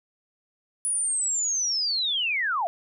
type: linear sweep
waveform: sine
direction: down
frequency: 9910 to 637 Hz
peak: -23 dBFS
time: 0.85-2.67 s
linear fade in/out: 0 ms
effects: none